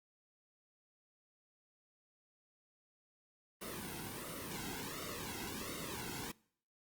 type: noise with flanger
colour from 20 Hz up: pink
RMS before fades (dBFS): -44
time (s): 3.61-6.32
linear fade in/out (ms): 10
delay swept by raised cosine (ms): 1.2 to 1.71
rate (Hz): 1.4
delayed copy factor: -0.95
effects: noise-tail reverb RT60 0.6 s tail -24 dB re dry + Opus 32 kbps